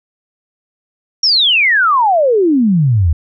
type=exponential sweep; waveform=sine; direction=down; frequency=5680 to 74.8 Hz; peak=-8 dBFS; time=1.23-3.13 s; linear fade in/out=5 ms; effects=none